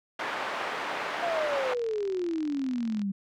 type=band-pass noise; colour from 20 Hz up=pink; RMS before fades=-33 dBFS; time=0.19-1.74 s; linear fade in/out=5 ms; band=610 to 2100 Hz; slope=12 dB/octave
type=exponential sweep; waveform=sine; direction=down; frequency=705 to 191.4 Hz; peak=-27 dBFS; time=1.22-3.12 s; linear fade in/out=10 ms
type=click train; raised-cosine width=0.2 ms; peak=-28 dBFS; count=74; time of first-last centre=1.3-3.018 s; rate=42.5 Hz
effects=none